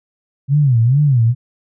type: tone with vibrato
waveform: sine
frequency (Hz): 130.2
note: C3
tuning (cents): -8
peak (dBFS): -9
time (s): 0.48-1.35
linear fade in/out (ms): 50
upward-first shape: sine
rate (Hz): 2.3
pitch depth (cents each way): 240
effects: none